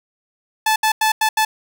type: tone bursts at uneven times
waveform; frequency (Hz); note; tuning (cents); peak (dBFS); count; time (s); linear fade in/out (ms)
sawtooth; 871; A5; -18; -10; 5; 0.66-0.76 / 0.83-0.92 / 1.01-1.12 / 1.21-1.29 / 1.37-1.45; 5
effects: none